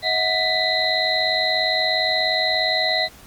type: tone cluster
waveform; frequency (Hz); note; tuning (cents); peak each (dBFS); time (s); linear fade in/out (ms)
sine; 635 / 732 / 1986 / 3798 / 4072; D#5 / F#5 / B6 / A#7 / C8; +35 / -19 / +9 / +32 / -48; -25 / -26 / -23 / -28 / -22; 0.02-3.09; 50
effects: pink hiss -46 dBFS RMS until 3.26 s + Opus 48 kbps